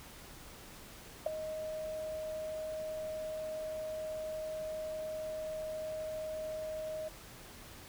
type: tone with ADSR envelope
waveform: sine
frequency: 625 Hz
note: D#5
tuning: 8 cents sharp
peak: -24 dBFS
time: 1.26-7.09 s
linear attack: 6 ms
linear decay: 6 ms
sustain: -13 dB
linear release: 13 ms
effects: pink hiss -52 dBFS RMS until 7.88 s